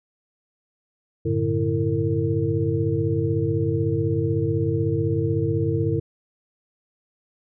sine tone cluster, 97 / 113 / 147 / 330.5 / 454.7 Hz, G2 / A2 / D3 / E4 / A#4, -18 / +47 / +2 / +5 / -43 cents, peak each -26 dBFS, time 1.25-6 s, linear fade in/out 10 ms, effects none

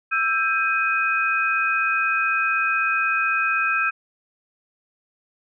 sine tone cluster, 1325 / 1589 / 2506 Hz, E6 / G6 / D#7, +9 / +23 / +12 cents, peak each -23 dBFS, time 0.11-3.91 s, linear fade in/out 20 ms, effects none

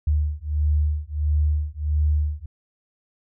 sine beating tone pair, 74.4 / 75.9 Hz, D2 / D#2, +23 / -42 cents, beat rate 1.5 Hz, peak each -22 dBFS, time 0.07-2.46 s, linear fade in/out 5 ms, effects none

